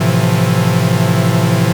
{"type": "chord", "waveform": "45% pulse", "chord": "F major seventh", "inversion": "first", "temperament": "equal with one note detuned", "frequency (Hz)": [110, 130.81, 164.81, 176.54], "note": ["A2", "C3", "E3", "F3"], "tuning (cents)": [0, 0, 0, 19], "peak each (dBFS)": -16, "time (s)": [0, 1.73], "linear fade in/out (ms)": 10, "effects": []}